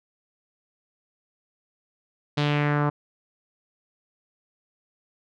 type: tone with low-pass filter sweep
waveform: sawtooth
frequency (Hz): 146.83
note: D3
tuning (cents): 0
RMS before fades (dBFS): -23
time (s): 2.37-2.9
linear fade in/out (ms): 10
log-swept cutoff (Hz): 4100 to 1100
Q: 2.4
effects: none